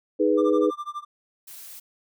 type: chord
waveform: sine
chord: G# minor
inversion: second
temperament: equal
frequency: 311.1 / 415.3 / 493.9 Hz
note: D#4 / G#4 / B4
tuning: 0 / 0 / 0 cents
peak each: -22 dBFS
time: 0.19-0.71 s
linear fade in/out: 20 ms
type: tone with tremolo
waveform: triangle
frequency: 1187 Hz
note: D6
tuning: 18 cents sharp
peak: -26 dBFS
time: 0.37-1.05 s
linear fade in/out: 20 ms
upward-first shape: sine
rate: 12 Hz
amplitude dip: 95%
type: noise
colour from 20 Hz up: blue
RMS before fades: -42 dBFS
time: 1.47-1.8 s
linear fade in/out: 10 ms
effects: none